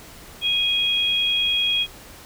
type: tone pair together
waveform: sine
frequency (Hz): 2489 / 3290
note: D#7 / G#7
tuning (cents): 0 / -17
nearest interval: perfect fourth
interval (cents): 483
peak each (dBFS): -25 / -19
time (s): 0.41-1.87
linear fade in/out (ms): 50
effects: pink hiss -43 dBFS RMS until 2.25 s